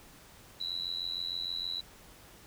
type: tone with amplitude modulation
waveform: sine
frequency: 3951 Hz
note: B7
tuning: in tune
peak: -29 dBFS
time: 0.6-1.81 s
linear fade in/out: 10 ms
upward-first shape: sine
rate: 86.5 Hz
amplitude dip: 100%
effects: pink hiss -55 dBFS RMS until 2.46 s